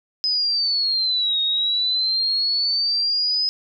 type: exponential two-way sweep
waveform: sine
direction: down then up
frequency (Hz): 5070 to 3729 to 5070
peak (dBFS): -18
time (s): 0.24-3.49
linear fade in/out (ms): 0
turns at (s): 1.41
effects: none